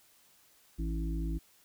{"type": "harmonic tone", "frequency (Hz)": 54.4, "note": "A1", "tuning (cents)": -19, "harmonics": [1, 3, 5, 6], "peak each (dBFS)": [-32, -39, -43, -42], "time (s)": [0.78, 1.39], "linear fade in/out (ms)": 20, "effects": ["white hiss -64 dBFS RMS until 1.64 s"]}